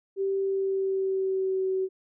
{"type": "tone with pitch glide", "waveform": "sine", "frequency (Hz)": [389.6, 378.3], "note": ["G4", "F#4"], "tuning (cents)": [-11, 38], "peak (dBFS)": -24, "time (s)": [0.16, 1.89], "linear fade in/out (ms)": 50, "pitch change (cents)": -51, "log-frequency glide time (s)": [0.39, 1.66], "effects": []}